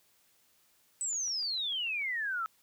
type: exponential sweep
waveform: sine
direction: down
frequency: 8100 to 1285 Hz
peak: -31 dBFS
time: 1.01-2.46 s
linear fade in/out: 0 ms
type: click train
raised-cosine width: 0.3 ms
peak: -40 dBFS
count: 7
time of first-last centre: 1.13-2.02 s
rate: 6.74 Hz
effects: white hiss -68 dBFS RMS until 2.62 s